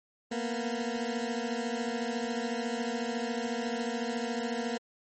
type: beating tone pair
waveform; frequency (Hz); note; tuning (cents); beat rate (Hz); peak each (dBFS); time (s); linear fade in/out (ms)
20% pulse; 230.6 / 244.6; A#3 / B3; -19 / -16; 14; -28 / -30; 0.31-4.78; 10
effects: MP3 32 kbps